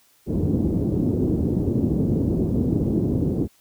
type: low-pass noise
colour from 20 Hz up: white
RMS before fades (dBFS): -21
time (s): 0.26-3.48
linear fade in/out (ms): 50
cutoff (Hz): 330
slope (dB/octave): 24
effects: white hiss -59 dBFS RMS until 3.6 s + high-pass 60 Hz 12 dB/octave

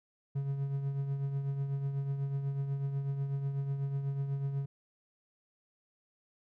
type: tone with tremolo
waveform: triangle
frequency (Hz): 138.59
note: C#3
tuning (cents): 0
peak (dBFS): -27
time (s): 0.35-4.66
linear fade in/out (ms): 10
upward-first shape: triangle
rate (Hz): 8.1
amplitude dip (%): 55
effects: none

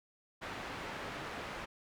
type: low-pass noise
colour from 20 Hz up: white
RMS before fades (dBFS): -43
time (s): 0.41-1.66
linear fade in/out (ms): 20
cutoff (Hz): 1800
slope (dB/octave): 12
effects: none

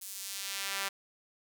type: tone with high-pass filter sweep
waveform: sawtooth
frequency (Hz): 196.4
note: G3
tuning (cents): +4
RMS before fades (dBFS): -38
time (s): 0.01-0.89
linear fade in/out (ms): 10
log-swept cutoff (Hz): 9200 to 1300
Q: 0.72
effects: none

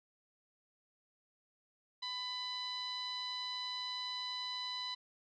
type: tone with low-pass filter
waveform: sawtooth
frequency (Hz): 999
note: B5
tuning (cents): +20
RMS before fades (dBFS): -41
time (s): 2.02-4.95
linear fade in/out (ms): 10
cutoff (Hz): 4100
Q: 8.6
effects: none

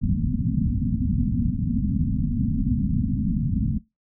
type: low-pass noise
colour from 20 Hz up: white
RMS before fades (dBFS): -23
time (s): 0.01-3.79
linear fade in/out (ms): 20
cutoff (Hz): 260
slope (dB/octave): 96
effects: noise-tail reverb RT60 0.2 s tail -20 dB re dry

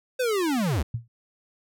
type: linear sweep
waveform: square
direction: down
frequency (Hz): 523.3 to 55.7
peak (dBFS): -23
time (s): 0.19-0.83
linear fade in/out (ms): 10
type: tone with exponential decay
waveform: sine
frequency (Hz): 116.54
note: A#2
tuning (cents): 0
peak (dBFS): -22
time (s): 0.94-1.08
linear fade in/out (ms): 5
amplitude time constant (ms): 29
effects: none

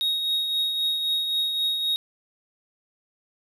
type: tone with tremolo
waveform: triangle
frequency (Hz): 3759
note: A#7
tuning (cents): +14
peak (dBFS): -19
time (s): 0.01-1.96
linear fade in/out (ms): 0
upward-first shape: triangle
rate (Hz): 3.8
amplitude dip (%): 45
effects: none

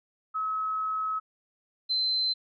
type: tone pair in turn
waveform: sine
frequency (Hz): 1285 / 4080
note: E6 / C8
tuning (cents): -45 / -44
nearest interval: octave + minor sixth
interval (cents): 2001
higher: second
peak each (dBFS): -27 / -24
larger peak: second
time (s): 0.34-1.2 / 1.89-2.34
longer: first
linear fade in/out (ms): 20
effects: none

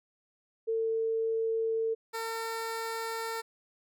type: tone pair in turn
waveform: sine / 15% pulse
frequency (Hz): 449.4 / 453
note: A4 / A#4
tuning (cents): +37 / -50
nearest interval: unison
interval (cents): 13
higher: second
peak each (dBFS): -27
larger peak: neither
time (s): 0.67-1.95 / 2.13-3.42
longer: second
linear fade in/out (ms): 20
effects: none

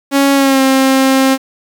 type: tone with pitch glide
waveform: sawtooth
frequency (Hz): 277.2 to 266.2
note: C#4 to C4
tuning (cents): 0 to +30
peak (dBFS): -4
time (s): 0.11-1.38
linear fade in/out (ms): 50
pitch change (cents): -70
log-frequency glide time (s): 0.34-0.61
effects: 7-bit

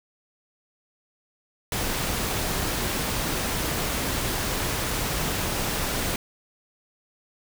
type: noise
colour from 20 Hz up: pink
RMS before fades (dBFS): -27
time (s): 1.72-6.16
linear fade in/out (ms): 2
effects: none

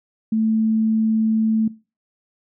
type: tone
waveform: sine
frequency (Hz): 220.5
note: A3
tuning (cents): +4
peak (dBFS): -16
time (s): 0.32-1.68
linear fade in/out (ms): 5
effects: noise-tail reverb RT60 0.3 s tail -19 dB re dry

